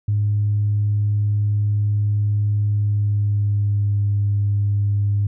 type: tone with pitch glide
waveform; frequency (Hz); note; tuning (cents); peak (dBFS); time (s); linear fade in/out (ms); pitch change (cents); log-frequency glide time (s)
sine; 103.83 to 101.81; G#2 to G#2; 0 to -34; -15; 0.08-5.27; 5; -34; 2.66-4.07
effects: tanh soft clip ceiling -11 dBFS